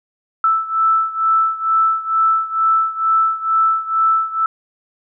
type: beating tone pair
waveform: sine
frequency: 1318.5 / 1320.7 Hz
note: E6 / E6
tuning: 0 / +3 cents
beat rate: 2.2 Hz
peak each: -15 / -18 dBFS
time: 0.44-4.46 s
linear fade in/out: 2 ms
effects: none